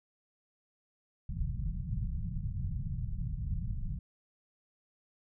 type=low-pass noise; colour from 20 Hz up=pink; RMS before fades=-35 dBFS; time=1.29-3.99 s; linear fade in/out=5 ms; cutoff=180 Hz; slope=48 dB/octave; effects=none